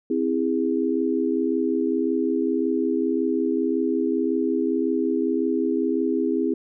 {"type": "chord", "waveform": "sine", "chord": "C augmented", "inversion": "none", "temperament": "just", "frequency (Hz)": [261.6, 327, 408.8], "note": ["C4", "E4", "G#4"], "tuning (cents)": [0, -14, -27], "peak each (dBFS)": [-24, -24, -25], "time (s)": [0.1, 6.54], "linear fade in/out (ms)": 5, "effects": []}